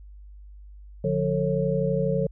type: tone cluster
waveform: sine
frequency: 146.7 / 178.8 / 446.3 / 546 Hz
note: D3 / F3 / A4 / C#5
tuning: -2 / +41 / +25 / -26 cents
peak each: -27 dBFS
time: 1.04-2.27 s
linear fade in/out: 5 ms
effects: added 50 Hz sine -42 dBFS peak until 2.31 s